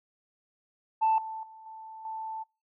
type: tone with level steps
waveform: sine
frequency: 883 Hz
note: A5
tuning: 6 cents sharp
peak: -20 / -35 / -47 / -42 / -34 dBFS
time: 1.01-2.44 s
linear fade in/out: 20 ms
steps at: 1.18 / 1.43 / 1.66 / 2.05 s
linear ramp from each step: 2 ms
effects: noise-tail reverb RT60 0.3 s tail -26 dB re dry + tanh soft clip ceiling -18 dBFS